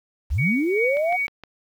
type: linear sweep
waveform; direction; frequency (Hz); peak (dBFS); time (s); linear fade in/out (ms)
sine; up; 48 to 743; -19; 0.3-1.17; 20
type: tone with tremolo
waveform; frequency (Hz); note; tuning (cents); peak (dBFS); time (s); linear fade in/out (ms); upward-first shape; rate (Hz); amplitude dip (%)
sine; 2247; C#7; +23; -20; 0.38-1.27; 10; triangle; 2.7; 90
type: click train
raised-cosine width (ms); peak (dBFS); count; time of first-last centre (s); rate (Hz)
0.3; -23; 4; 0.97-1.437; 6.43
effects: 8-bit